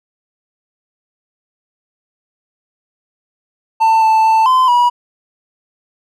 triangle tone with pitch steps, 892 / 882 / 887 / 1027 / 969 Hz, A5 / A5 / A5 / C6 / B5, +23 / +4 / +14 / -33 / -33 cents, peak -6 dBFS, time 3.8-4.9 s, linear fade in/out 20 ms, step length 220 ms, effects none

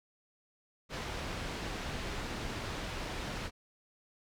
pink low-pass noise, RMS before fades -39 dBFS, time 0.89-3.51 s, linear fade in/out 50 ms, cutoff 4800 Hz, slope 12 dB/octave, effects none

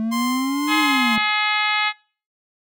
triangle exponential two-way sweep, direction up then down, 218.2 to 311.1 to 218.3 Hz, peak -18 dBFS, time 0-1.18 s, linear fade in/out 0 ms, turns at 0.78 s
sawtooth tone with tremolo, 1047 Hz, C6, 1 cent sharp, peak -19 dBFS, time 0.11-1.17 s, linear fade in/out 20 ms, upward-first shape sine, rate 1.8 Hz, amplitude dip 45%
harmonic tone, 422.4 Hz, G#4, 29 cents sharp, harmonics 2 / 3 / 4 / 5 / 6 / 7 / 8 / 9 / 10, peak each -26 / -25 / -27 / -23 / -26 / -31 / -28 / -34 / -33 dBFS, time 0.67-1.93 s, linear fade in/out 50 ms
effects noise-tail reverb RT60 0.4 s tail -22 dB re dry

